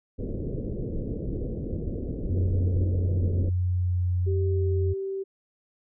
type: low-pass noise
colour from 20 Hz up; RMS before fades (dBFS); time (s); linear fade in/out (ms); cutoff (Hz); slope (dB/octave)
pink; -31; 0.18-3.5; 20; 510; 48
type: tone with pitch glide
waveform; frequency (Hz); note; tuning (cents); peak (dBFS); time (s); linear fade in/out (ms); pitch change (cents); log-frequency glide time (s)
sine; 91.3 to 89.84; F#2 to F2; -23 to +50; -22; 2.29-4.94; 20; -27; 2.52-3.84
type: tone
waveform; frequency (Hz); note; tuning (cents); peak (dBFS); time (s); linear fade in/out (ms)
sine; 387.9; G4; -18; -28; 4.26-5.24; 20
effects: none